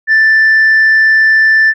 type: tone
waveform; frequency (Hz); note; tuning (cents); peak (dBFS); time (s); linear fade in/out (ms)
sine; 1766; A6; +6; -3; 0.07-1.74; 50
effects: tanh soft clip ceiling -3 dBFS